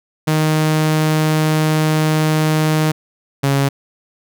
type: tone pair in turn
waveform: sawtooth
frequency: 155.56 / 138.59 Hz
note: D#3 / C#3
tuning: 0 / 0 cents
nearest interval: major second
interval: 200 cents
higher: first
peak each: -9 dBFS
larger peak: neither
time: 0.27-2.92 / 3.43-3.69 s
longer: first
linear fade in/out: 10 ms
effects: none